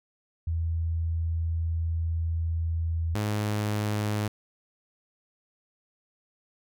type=tone pair in turn; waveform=sine / sawtooth; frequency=82.41 / 105.16 Hz; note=E2 / G#2; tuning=0 / +22 cents; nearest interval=major third; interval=422 cents; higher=second; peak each=-25 / -22 dBFS; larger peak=second; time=0.47-3.15 / 3.15-4.28 s; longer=first; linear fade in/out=5 ms; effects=none